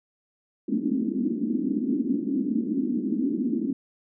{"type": "band-pass noise", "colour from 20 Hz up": "white", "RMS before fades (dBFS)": -26, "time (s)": [0.68, 3.73], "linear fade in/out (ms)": 5, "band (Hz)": [220, 300], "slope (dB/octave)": 48, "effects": []}